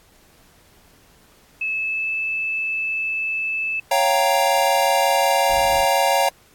sine tone with pitch glide, 2602 to 2623 Hz, E7 to E7, -23 to -9 cents, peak -21 dBFS, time 1.61-3.8 s, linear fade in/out 5 ms, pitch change +14 cents, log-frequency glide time 1.73-2.11 s
square chord, G half-diminished seventh, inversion second, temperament equal, 554.4 / 698.5 / 784 / 932.3 Hz, Db5 / F5 / G5 / Bb5, 0 / 0 / 0 / 0 cents, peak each -22 dBFS, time 3.91-6.29 s, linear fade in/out 5 ms
brown noise, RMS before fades -35 dBFS, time 5.49-5.85 s, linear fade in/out 5 ms
effects pink hiss -54 dBFS RMS until 6.54 s + AAC 64 kbps

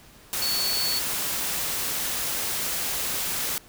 sine tone in noise, 4435 Hz, C#8, in tune, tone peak -25 dBFS, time 0.42-0.99 s, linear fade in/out 0 ms, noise white, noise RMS -28 dBFS, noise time 0.33-3.58 s, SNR 0 dB, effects pink hiss -51 dBFS RMS until 3.68 s

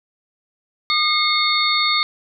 sine tone cluster, 1220 / 2156 / 3660 / 4396 Hz, D#6 / C#7 / A#7 / C#8, -34 / -49 / -32 / -15 cents, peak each -21 dBFS, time 0.9-2.03 s, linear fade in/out 0 ms, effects none

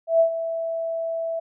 sine tone with ADSR envelope, 659.3 Hz, E5, in tune, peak -12 dBFS, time 0.07-1.4 s, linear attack 130 ms, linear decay 95 ms, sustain -12 dB, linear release 12 ms, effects none

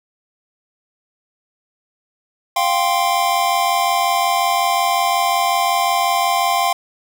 square chord, F suspended second, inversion none, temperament equal, 698.5 / 784 / 1046.5 Hz, F5 / G5 / C6, 0 / 0 / 0 cents, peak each -20 dBFS, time 2.56-6.73 s, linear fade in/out 5 ms, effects none

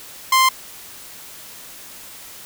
sawtooth tone, 1046.5 Hz, C6, in tune, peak -8 dBFS, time 0.32-0.49 s, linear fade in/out 5 ms, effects white hiss -39 dBFS RMS until 2.45 s

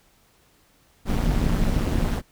brown noise with amplitude modulation, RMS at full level -18 dBFS, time 1.05-2.22 s, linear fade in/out 50 ms, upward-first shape sine, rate 198 Hz, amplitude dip 85%, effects pink hiss -60 dBFS RMS until 2.31 s

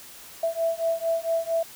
sine beating tone pair, 659.3 / 663.7 Hz, E5 / E5, 0 / +12 cents, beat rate 4.4 Hz, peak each -26 dBFS, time 0.43-1.63 s, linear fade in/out 5 ms, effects white hiss -45 dBFS RMS until 1.75 s

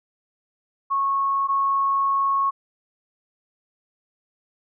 sine tone pair in turn, 1099 / 1099 Hz, C#6 / C#6, -15 / -15 cents, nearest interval unison, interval 0 cents, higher neither, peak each -19 / -18 dBFS, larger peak second, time 0.9-1.48 / 1.48-2.51 s, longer second, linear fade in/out 20 ms, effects none

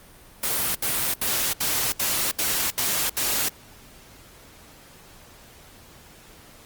white noise bursts, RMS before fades -24 dBFS, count 8, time 0.43-3.487 s, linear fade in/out 5 ms, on 320 ms, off 71 ms, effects pink hiss -49 dBFS RMS until 6.65 s + Opus 32 kbps

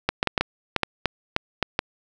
clicks, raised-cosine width 0.3 ms, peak -4 dBFS, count 11, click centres 0.09 / 0.229 / 0.273 / 0.378 / 0.41 / 0.763 / 0.833 / 1.057 / 1.364 / 1.627 / 1.791 s, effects none

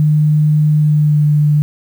sine tone with pitch glide, 151.6 to 148.82 Hz, D#3 to D3, -45 to +23 cents, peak -8 dBFS, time 0-1.62 s, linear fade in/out 0 ms, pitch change -32 cents, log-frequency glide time 0.76-1.26 s, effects 7-bit

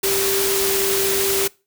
sine tone in noise, 392 Hz, G4, in tune, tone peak -21 dBFS, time 0.03-1.48 s, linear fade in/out 10 ms, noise white, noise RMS -21 dBFS, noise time 0.03-1.48 s, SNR -3 dB, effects noise-tail reverb RT60 0.3 s tail -24 dB re dry

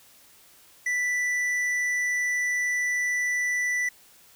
sine tone with tanh clipping, 1975.5 Hz, B6, in tune, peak -25 dBFS, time 0.86-3.89 s, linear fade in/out 5 ms, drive 9 dB, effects white hiss -55 dBFS RMS until 4.35 s

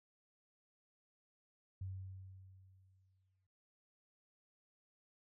sine tone with exponential decay, 94.7 Hz, F#2, 41 cents sharp, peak -40 dBFS, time 1.81-3.47 s, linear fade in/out 5 ms, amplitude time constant 360 ms, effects none

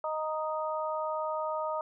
harmonic tone, 311.1 Hz, D#4, in tune, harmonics 2 / 3 / 4, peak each -33 / -35 / -36 dBFS, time 0.04-1.81 s, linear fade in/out 2 ms, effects none

